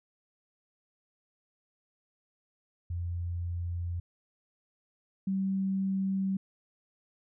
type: tone pair in turn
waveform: sine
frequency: 86.7 / 192.62 Hz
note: F2 / G3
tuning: -12 / -30 cents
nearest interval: octave + major second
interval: 1382 cents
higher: second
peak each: -31 / -27 dBFS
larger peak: second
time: 2.9-4 / 5.27-6.37 s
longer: neither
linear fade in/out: 5 ms
effects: none